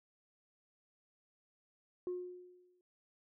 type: tone with exponential decay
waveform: sine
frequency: 360 Hz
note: F#4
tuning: 47 cents flat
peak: -33 dBFS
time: 2.07-2.81 s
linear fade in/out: 1 ms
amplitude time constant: 160 ms
effects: tanh soft clip ceiling -33 dBFS